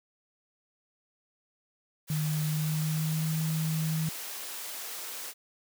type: high-pass noise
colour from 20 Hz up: white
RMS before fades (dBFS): -39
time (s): 2.07-5.34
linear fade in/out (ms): 50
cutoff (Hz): 380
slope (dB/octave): 12
type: tone with pitch glide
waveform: sine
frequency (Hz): 153.5 to 158.45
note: D#3 to D#3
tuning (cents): -23 to +32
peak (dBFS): -27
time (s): 2.1-4.09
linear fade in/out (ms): 2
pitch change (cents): +55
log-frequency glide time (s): 2.47-3.34
effects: none